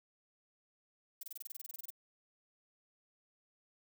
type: noise bursts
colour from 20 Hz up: violet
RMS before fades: -44 dBFS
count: 15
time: 1.21-1.904 s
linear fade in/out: 5 ms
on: 22 ms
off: 26 ms
effects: none